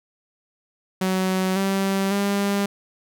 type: tone with pitch steps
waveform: sawtooth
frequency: 187.4 / 194.4 / 200.4 Hz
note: F#3 / G3 / G3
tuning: +22 / -14 / +38 cents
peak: -16 dBFS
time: 1.01-2.66 s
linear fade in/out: 5 ms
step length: 550 ms
effects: none